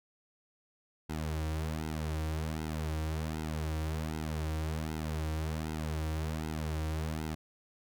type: tone with flanger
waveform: sawtooth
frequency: 78.3 Hz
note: D#2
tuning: 11 cents sharp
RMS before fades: -35 dBFS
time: 1.09-7.35 s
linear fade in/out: 10 ms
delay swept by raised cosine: 1.7 to 4.8 ms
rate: 1.3 Hz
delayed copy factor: -0.9
effects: none